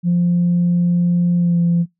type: tone with pitch glide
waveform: sine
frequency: 174.61 to 171.21 Hz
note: F3 to F3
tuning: 0 to -34 cents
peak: -11 dBFS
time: 0.03-1.86 s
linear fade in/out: 50 ms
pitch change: -34 cents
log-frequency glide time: 1.37-1.59 s
effects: noise-tail reverb RT60 0.2 s tail -24 dB re dry + tanh soft clip ceiling -9 dBFS